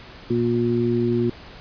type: harmonic tone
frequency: 118.8 Hz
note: A#2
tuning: 33 cents sharp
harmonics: 1 / 2 / 3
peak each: -25 / -22 / -21 dBFS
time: 0.3-1.3 s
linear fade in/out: 5 ms
effects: pink hiss -42 dBFS RMS until 1.6 s + resampled to 11025 Hz